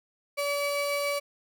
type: tone pair together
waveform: 35% pulse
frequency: 572 / 2295 Hz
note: D5 / D7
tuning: -46 / -40 cents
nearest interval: 2 octaves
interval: 2406 cents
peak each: -26 / -31 dBFS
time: 0.37-1.2 s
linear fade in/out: 20 ms
effects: none